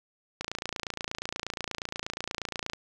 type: click train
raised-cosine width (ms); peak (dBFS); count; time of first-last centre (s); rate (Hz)
0.2; -15; 67; 0.41-2.734; 28.4
effects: none